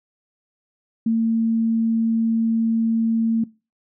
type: tone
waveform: sine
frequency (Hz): 226.4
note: A3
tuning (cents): +50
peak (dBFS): -16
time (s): 1.06-3.44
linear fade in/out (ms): 5
effects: noise-tail reverb RT60 0.3 s tail -22 dB re dry